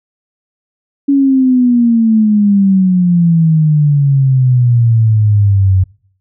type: exponential sweep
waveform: sine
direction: down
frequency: 282.3 to 92.5 Hz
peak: -6 dBFS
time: 1.08-5.84 s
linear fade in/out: 10 ms
effects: noise-tail reverb RT60 0.6 s tail -25 dB re dry